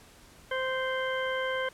harmonic tone, 521 Hz, C5, 7 cents flat, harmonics 1 / 2 / 3 / 4 / 6, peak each -31 / -36 / -34 / -38 / -40 dBFS, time 0.51-1.69 s, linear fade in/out 5 ms, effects pink hiss -55 dBFS RMS until 1.73 s + low-pass 12000 Hz 12 dB/octave

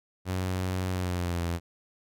sawtooth tone with pitch glide, 92.5 to 85.31 Hz, F#2 to F2, 0 to -40 cents, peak -24 dBFS, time 0.25-1.6 s, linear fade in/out 50 ms, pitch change -140 cents, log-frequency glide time 0.92-1.43 s, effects none

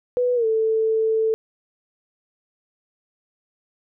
sine tone with pitch glide, 493.9 to 442.6 Hz, B4 to A4, 0 to +10 cents, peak -17 dBFS, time 0.17-1.34 s, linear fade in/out 0 ms, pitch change -190 cents, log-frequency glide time 0.35-0.46 s, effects none

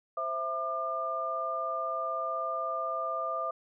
sine tone cluster, 524 / 660 / 1201 Hz, C5 / E5 / D6, +2 / +2 / +38 cents, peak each -39 / -35 / -32 dBFS, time 0.17-3.51 s, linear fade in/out 5 ms, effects none

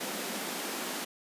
pink high-pass noise, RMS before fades -36 dBFS, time 0-1.05 s, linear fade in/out 10 ms, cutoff 190 Hz, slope 48 dB/octave, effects resampled to 32000 Hz

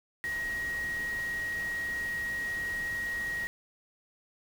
sine tone in noise, 1890 Hz, A#6, 23 cents sharp, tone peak -31 dBFS, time 0.24-3.47 s, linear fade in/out 0 ms, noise pink, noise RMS -45 dBFS, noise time 0.24-3.47 s, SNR +11 dB, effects none

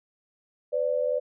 sine tone pair together, 505 / 587.3 Hz, B4 / D5, +39 / 0 cents, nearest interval minor third, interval 261 cents, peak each -26 dBFS, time 0.72-1.2 s, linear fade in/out 20 ms, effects none

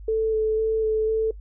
sine tone with vibrato, 438.9 Hz, A4, 4 cents flat, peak -19 dBFS, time 0.08-1.31 s, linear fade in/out 5 ms, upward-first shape square, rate 2 Hz, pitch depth 11 cents each way, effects noise-tail reverb RT60 0.1 s tail -22 dB re dry + added 50 Hz sine -37 dBFS peak until 1.4 s

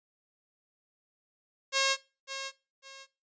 5% pulse tone with echo, 541 Hz, C#5, 42 cents flat, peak -13 dBFS, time 1.72-1.97 s, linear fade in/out 50 ms, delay 550 ms, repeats 2, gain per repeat -11 dB, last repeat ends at 3.07 s, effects noise-tail reverb RT60 0.3 s tail -20 dB re dry + resampled to 16000 Hz

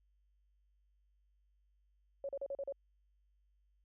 sine tone bursts, 554.4 Hz, C#5, in tune, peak -37 dBFS, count 6, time 2.24-2.724 s, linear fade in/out 2 ms, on 49 ms, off 38 ms, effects added 50 Hz sine -70 dBFS peak until 3.84 s

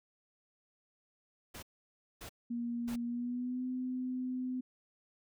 pink noise bursts, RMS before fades -47 dBFS, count 3, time 1.54-2.961 s, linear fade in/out 10 ms, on 87 ms, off 580 ms
sine tone with pitch glide, 237.2 to 254.2 Hz, A#3 to C4, +30 to -50 cents, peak -34 dBFS, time 2.5-4.61 s, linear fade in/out 10 ms, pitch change +120 cents, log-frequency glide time 3.04-3.65 s
effects none

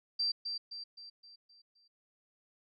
sine tone with echo, 4699 Hz, D8, in tune, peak -29 dBFS, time 0.19-0.32 s, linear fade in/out 10 ms, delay 260 ms, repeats 6, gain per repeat -6 dB, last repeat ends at 1.88 s, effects none

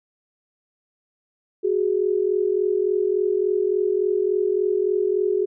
sine tone pair together, 371.8 / 415.3 Hz, F#4 / G#4, +8 / 0 cents, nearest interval major second, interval 192 cents, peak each -21 dBFS, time 1.63-5.46 s, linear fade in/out 20 ms, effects none

